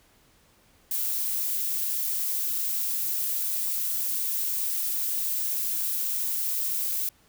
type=noise; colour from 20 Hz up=violet; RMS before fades=-28 dBFS; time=0.91-7.09 s; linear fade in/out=2 ms; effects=pink hiss -61 dBFS RMS until 7.28 s